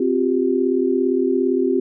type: chord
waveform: sine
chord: C suspended fourth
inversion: none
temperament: equal with one note detuned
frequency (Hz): 261.6 / 354.5 / 392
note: C4 / F4 / G4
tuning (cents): 0 / +26 / 0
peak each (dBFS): -20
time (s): 0-1.8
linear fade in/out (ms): 5
effects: none

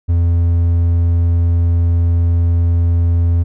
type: tone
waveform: triangle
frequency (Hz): 85.2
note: F2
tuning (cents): -42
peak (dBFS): -8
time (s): 0.08-3.44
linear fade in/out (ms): 20
effects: none

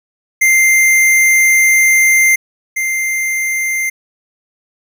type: tone pair in turn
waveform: square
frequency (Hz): 2093 / 2093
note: C7 / C7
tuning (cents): 0 / 0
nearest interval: unison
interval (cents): 0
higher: neither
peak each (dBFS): -8 / -15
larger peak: first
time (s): 0.41-2.36 / 2.76-3.9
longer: first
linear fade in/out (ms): 10
effects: none

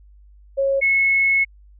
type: tone pair in turn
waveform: sine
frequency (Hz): 547 / 2188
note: C#5 / C#7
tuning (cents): -23 / -23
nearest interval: 2 octaves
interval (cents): 2400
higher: second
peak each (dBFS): -16 / -14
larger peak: second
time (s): 0.57-0.81 / 0.81-1.45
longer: second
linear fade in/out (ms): 20
effects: added 50 Hz sine -45 dBFS peak until 1.79 s

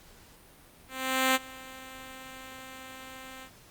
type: tone with ADSR envelope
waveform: 5% pulse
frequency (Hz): 261.6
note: C4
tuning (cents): 0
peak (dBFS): -10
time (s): 0.88-3.51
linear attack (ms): 470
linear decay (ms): 31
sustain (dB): -22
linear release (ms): 79
effects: pink hiss -55 dBFS RMS until 3.7 s + Opus 48 kbps

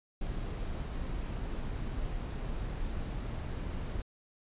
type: noise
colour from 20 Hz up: brown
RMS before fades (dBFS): -36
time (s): 0.21-4.02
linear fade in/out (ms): 5
effects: resampled to 8000 Hz

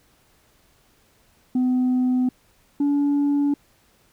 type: tone pair in turn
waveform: sine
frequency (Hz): 252.8 / 286.3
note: B3 / D4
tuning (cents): +41 / -44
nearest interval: major second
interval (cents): 215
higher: second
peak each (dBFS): -15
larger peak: neither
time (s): 1.55-2.29 / 2.8-3.54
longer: neither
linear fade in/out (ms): 5
effects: tanh soft clip ceiling -16 dBFS + pink hiss -60 dBFS RMS until 4.12 s

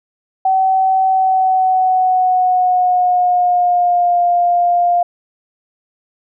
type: tone with pitch glide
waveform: sine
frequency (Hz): 761 to 701.9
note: F#5 to F5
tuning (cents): +48 to +9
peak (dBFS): -10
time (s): 0.45-5.03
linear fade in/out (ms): 5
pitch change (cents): -139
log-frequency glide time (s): 1.08-4.22
effects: none

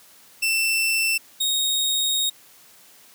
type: tone pair in turn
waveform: sawtooth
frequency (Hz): 2676 / 3744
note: E7 / A#7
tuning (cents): +25 / +7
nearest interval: tritone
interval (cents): 582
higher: second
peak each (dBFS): -16 / -17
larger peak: first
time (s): 0.42-1.18 / 1.4-2.3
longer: second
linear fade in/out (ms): 10
effects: white hiss -51 dBFS RMS until 3.14 s + high-pass 100 Hz 12 dB/octave

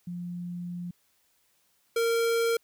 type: tone pair in turn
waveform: sine / square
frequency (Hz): 175.7 / 461.7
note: F3 / A#4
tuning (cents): +11 / -17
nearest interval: octave + perfect fourth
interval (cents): 1672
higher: second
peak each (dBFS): -33 / -24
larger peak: second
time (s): 0.07-0.91 / 1.96-2.57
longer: first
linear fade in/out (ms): 5
effects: white hiss -69 dBFS RMS until 2.63 s

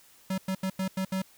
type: tone bursts at uneven times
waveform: square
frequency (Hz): 189.6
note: F#3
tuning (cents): +43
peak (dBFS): -28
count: 6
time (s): 0.3-0.38 / 0.48-0.55 / 0.63-0.7 / 0.79-0.88 / 0.97-1.05 / 1.12-1.22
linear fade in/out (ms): 5
effects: white hiss -58 dBFS RMS until 1.37 s

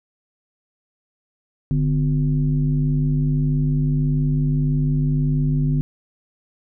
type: tone with frequency modulation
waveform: sine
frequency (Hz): 146.83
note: D3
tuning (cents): 0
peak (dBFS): -16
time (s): 1.71-5.81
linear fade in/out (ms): 0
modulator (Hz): 106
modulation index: 0.78
effects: none

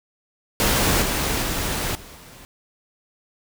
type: noise with level steps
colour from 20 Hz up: pink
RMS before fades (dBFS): -19 / -23 / -25 / -42 / -44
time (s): 0.6-2.45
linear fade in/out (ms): 0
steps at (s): 1.02 / 1.42 / 1.95 / 2.15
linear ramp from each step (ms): 2
effects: none

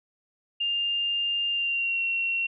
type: tone with pitch glide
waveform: sine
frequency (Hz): 2804 to 2732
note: F7 to F7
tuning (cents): +6 to -39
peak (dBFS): -24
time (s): 0.6-2.47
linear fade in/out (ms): 10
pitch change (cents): -45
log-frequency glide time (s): 1.5-2.02
effects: none

